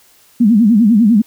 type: tone with vibrato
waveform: sine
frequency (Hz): 220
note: A3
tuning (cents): 0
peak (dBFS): -6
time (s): 0.4-1.22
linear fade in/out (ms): 10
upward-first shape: sine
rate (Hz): 10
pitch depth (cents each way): 180
effects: white hiss -49 dBFS RMS until 1.26 s